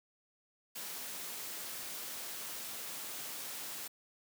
white noise, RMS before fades -43 dBFS, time 0.75-3.88 s, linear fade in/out 10 ms, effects high-pass 150 Hz 12 dB/octave

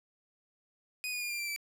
sawtooth tone with pitch steps, 2489 / 2455 / 2421 / 2388 / 2355 / 2322 Hz, D#7 / D#7 / D#7 / D7 / D7 / D7, 0 / -24 / -48 / +28 / +4 / -20 cents, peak -31 dBFS, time 1.04-1.562 s, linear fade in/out 0 ms, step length 87 ms, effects none

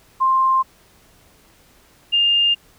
sine tone pair in turn, 1053 / 2811 Hz, C6 / F7, +11 / +11 cents, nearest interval octave + perfect fourth, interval 1700 cents, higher second, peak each -13 dBFS, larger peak neither, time 0.2-0.63 / 2.12-2.55 s, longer neither, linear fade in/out 20 ms, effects pink hiss -53 dBFS RMS until 2.78 s

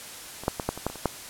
clicks, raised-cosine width 1 ms, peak -24 / -8 / -14 / -10 / -22 / -11 / -23 / -26 / -8 dBFS, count 9, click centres 0.436 / 0.481 / 0.598 / 0.69 / 0.776 / 0.866 / 0.9 / 0.957 / 1.057 s, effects white hiss -41 dBFS RMS until 1.29 s + low-pass 12000 Hz 12 dB/octave

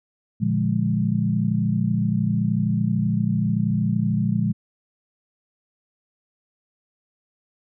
sine chord, Bb dominant seventh, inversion none, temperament equal, 116.54 / 146.83 / 174.61 / 207.7 Hz, Bb2 / D3 / F3 / Ab3, 0 / 0 / 0 / 0 cents, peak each -24 / -27 / -24 / -23 dBFS, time 0.4-4.53 s, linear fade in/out 20 ms, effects none

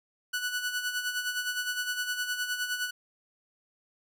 sawtooth tone with tremolo, 1480 Hz, F#6, in tune, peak -24 dBFS, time 0.33-2.91 s, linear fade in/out 10 ms, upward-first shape sine, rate 9.7 Hz, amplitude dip 60%, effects none

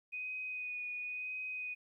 sine tone with vibrato, 2489 Hz, D#7, in tune, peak -38 dBFS, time 0.12-1.75 s, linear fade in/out 20 ms, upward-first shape sine, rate 0.96 Hz, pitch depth 18 cents each way, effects 13-bit

